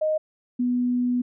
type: tone pair in turn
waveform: sine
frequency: 621 / 246.4 Hz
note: D#5 / B3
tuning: -3 / -4 cents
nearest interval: octave + major third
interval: 1601 cents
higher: first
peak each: -20 dBFS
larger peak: neither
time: 0.01-0.18 / 0.59-1.22 s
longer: second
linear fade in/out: 10 ms
effects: none